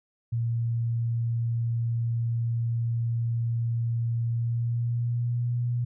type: tone with pitch glide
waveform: sine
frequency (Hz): 116.54 to 120.86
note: A#2 to B2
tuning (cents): 0 to -37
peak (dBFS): -24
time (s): 0.32-5.85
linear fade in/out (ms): 10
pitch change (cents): +63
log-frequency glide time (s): 4.28-5.56
effects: none